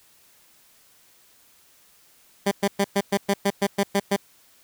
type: tone bursts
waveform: 15% pulse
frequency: 199.4 Hz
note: G3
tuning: 30 cents sharp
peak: -12 dBFS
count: 11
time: 2.46-4.165 s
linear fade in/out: 10 ms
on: 55 ms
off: 110 ms
effects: white hiss -57 dBFS RMS until 4.63 s